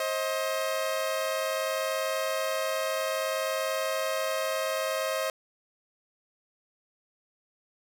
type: tone pair together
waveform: sawtooth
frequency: 531.4 / 632 Hz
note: C5 / D#5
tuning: +27 / +27 cents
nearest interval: minor third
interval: 300 cents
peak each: -27 / -26 dBFS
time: 0-5.3 s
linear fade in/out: 2 ms
effects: none